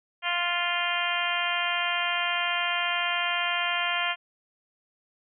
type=harmonic tone; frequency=349.2 Hz; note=F4; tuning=in tune; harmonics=2 / 3 / 4 / 5 / 6 / 7 / 8 / 9; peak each=-33 / -33 / -33 / -33 / -33 / -33 / -33 / -33 dBFS; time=0.22-4.16 s; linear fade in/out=50 ms; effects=none